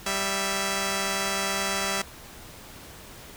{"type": "tone pair together", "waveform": "5% pulse", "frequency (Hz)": [196, 659.3], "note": ["G3", "E5"], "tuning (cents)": [0, 0], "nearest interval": "octave + major sixth", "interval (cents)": 2100, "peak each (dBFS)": -17, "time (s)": [0.06, 2.02], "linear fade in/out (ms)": 5, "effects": ["pink hiss -45 dBFS RMS until 3.36 s"]}